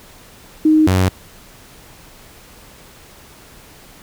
sine / sawtooth tone pair in turn, 311.1 / 93.16 Hz, D#4 / F#2, 0 / +12 cents, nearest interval octave + major sixth, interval 2088 cents, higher first, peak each -8 dBFS, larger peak neither, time 0.65-0.87 / 0.87-1.09 s, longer neither, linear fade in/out 5 ms, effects pink hiss -43 dBFS RMS until 4.02 s

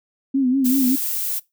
sine tone with vibrato, 261.6 Hz, C4, in tune, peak -15 dBFS, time 0.34-0.96 s, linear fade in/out 10 ms, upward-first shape sine, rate 5.2 Hz, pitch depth 88 cents each way
violet noise, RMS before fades -24 dBFS, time 0.64-1.4 s, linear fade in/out 20 ms
effects noise-tail reverb RT60 0.2 s tail -21 dB re dry

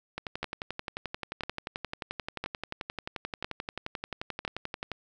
two click trains, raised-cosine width 0.3 ms, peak -18 / -16 dBFS, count 55 / 5, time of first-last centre 0.18-4.917 / 0.43-4.45 s, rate 11.4 / 0.995 Hz, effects none

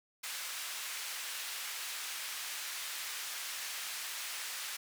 pink band-pass noise, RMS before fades -41 dBFS, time 0.23-4.77 s, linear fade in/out 10 ms, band 1700 to 16000 Hz, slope 12 dB/octave, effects none

